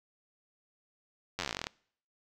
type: slowing click train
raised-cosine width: 0.2 ms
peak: -16 dBFS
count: 17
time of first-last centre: 1.39-1.669 s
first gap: 10 ms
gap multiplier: 1.07
effects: noise-tail reverb RT60 0.6 s tail -25 dB re dry